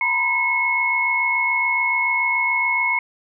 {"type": "tone cluster", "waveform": "sine", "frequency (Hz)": [931, 998, 2181], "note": ["A#5", "B5", "C#7"], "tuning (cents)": [-2, 18, -29], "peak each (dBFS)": [-27, -25, -18], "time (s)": [0.01, 2.99], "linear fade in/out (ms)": 2, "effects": []}